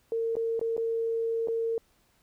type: tone with dropouts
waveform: sine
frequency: 456.1 Hz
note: A#4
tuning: 38 cents flat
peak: -26 dBFS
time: 0.12-1.78 s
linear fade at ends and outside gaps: 1 ms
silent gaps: 0.355-0.367 / 0.594-0.613 / 0.767-0.778 / 1.474-1.484 s
effects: pink hiss -67 dBFS RMS until 2.22 s